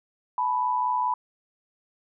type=tone pair together; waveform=sine; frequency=863.2 / 987.8 Hz; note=A5 / B5; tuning=-33 / 0 cents; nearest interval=major second; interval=233 cents; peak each=-29 / -23 dBFS; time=0.38-1.14 s; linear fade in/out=2 ms; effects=none